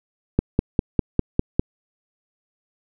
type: click train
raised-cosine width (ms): 3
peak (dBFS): -3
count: 7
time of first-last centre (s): 0.39-1.595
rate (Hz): 4.98
effects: none